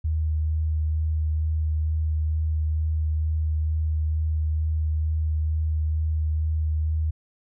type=tone with vibrato; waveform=sine; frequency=78 Hz; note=D#2; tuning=5 cents sharp; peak=-21 dBFS; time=0.04-7.11 s; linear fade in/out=10 ms; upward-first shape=sine; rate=2.2 Hz; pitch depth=12 cents each way; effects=none